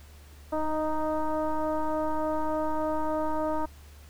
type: tone with frequency modulation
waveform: sine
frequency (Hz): 311.7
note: D#4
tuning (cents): +3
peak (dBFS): -25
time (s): 0.52-3.66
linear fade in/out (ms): 10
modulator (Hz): 310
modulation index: 2.5
effects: added 73 Hz sine -47 dBFS peak until 4.09 s + pink hiss -56 dBFS RMS until 4.09 s

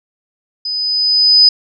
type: tone with level ramp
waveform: sine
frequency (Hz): 5000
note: D#8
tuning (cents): +8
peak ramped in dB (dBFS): -18 to -3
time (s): 0.65-1.49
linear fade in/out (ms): 5
effects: none

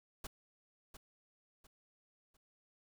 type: noise with echo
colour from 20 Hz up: pink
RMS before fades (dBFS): -44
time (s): 0.24-0.27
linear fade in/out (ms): 5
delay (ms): 700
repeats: 3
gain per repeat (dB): -9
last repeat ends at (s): 2.37
effects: none

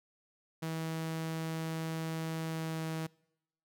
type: tone with pitch glide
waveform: sawtooth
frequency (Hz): 161.5 to 160.38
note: E3 to E3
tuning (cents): -35 to -47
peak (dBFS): -31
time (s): 0.62-3.07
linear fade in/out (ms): 10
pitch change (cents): -12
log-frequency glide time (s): 2.47-2.85
effects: noise-tail reverb RT60 0.8 s tail -24 dB re dry

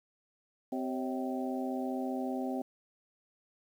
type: harmonic tone with a mistuned harmonic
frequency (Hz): 128.9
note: C3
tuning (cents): -26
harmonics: 2 / 3 / 4 / 5 / 6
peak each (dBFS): -34 / -41 / -42 / -42 / -41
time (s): 0.72-2.62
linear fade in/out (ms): 5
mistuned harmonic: 4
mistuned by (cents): +110
effects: 10-bit

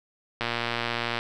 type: click train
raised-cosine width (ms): 0.3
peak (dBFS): -11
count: 93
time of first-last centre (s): 0.41-1.19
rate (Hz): 118
effects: none

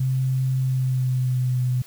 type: tone with pitch glide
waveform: sine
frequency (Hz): 130.81 to 125.84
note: C3 to B2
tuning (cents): 0 to +33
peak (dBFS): -19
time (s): 0-1.82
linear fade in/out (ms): 5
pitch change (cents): -67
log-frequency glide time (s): 0.56-1.61
effects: white hiss -48 dBFS RMS until 1.86 s

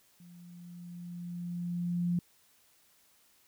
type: tone with level ramp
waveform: sine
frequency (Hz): 174.61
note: F3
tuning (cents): 0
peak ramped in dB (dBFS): -51 to -26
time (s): 0.2-2.19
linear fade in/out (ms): 2
effects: white hiss -66 dBFS RMS until 3.47 s

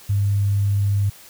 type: tone with sample-and-hold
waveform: sine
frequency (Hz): 100.6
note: G2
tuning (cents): +45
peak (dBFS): -16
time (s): 0.09-1.1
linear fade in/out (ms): 10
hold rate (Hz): 11025
effects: white hiss -45 dBFS RMS until 1.29 s

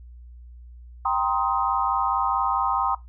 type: chord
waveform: sine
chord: C minor seventh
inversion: second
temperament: just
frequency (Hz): 784.9 / 941.9 / 1046.5 / 1255.8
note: G5 / Bb5 / C6 / Eb6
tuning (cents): +2 / +18 / 0 / +16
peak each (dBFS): -26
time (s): 1.05-2.95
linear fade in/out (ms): 5
effects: noise-tail reverb RT60 0.2 s tail -19 dB re dry + added 60 Hz sine -41 dBFS peak until 3.08 s

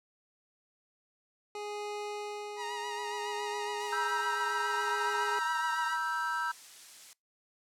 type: tone with tremolo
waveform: 25% pulse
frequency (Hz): 415.3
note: G#4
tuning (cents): 0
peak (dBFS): -32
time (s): 1.55-5.39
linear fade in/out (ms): 2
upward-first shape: sine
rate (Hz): 0.62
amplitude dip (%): 40
type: tone with vibrato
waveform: sawtooth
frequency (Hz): 949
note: A#5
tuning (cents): +31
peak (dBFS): -33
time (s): 2.56-5.98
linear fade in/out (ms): 50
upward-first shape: sine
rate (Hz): 7.2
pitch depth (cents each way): 43
type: noise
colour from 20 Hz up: blue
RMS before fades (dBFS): -46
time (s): 3.8-7.13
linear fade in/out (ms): 0
type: chord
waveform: triangle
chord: E diminished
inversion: second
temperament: equal with one note detuned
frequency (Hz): 956.9 / 1318.5 / 1568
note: Bb5 / E6 / G6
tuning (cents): +45 / 0 / 0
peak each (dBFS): -33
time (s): 3.92-6.52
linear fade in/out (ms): 10
effects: noise-tail reverb RT60 0.2 s tail -25 dB re dry + low-pass 8000 Hz 12 dB/octave

